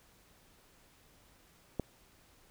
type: click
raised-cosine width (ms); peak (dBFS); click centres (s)
2; -19; 1.797
effects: pink hiss -64 dBFS RMS until 2.5 s